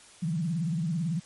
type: tone with vibrato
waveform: sine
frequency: 164.81 Hz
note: E3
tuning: in tune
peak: -26 dBFS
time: 0.22-1.2 s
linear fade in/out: 10 ms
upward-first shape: sine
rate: 18 Hz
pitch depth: 180 cents each way
effects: white hiss -53 dBFS RMS until 1.25 s + MP3 48 kbps